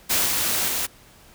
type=noise with level steps; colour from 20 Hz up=white; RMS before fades=-21 / -23 / -25 dBFS; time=0.09-0.87 s; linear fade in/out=20 ms; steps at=0.26 / 0.68 s; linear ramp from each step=2 ms; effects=pink hiss -51 dBFS RMS until 1.34 s